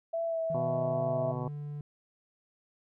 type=tone with vibrato; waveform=sine; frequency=659.3 Hz; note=E5; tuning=in tune; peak=-29 dBFS; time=0.13-1.32 s; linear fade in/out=10 ms; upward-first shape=sine; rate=2.5 Hz; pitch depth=20 cents each way
type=tone with pitch glide; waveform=triangle; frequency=159.8 to 146.54 Hz; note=D#3 to D3; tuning=+47 to -3 cents; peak=-34 dBFS; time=0.5-1.81 s; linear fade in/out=2 ms; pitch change=-150 cents; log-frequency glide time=0.66-1.13 s
type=harmonic tone; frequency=123.9 Hz; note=B2; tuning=6 cents sharp; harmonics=1 / 2 / 3 / 4 / 5 / 6 / 7 / 8 / 9; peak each=-37 / -40 / -42 / -43 / -44 / -45 / -45 / -46 / -47 dBFS; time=0.54-1.48 s; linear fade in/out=5 ms
effects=none